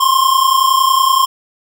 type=tone pair together; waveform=square; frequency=1046.5 / 1077.2 Hz; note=C6 / C#6; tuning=0 / -50 cents; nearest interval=minor second; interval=50 cents; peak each=-13 dBFS; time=0-1.26 s; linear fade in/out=10 ms; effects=none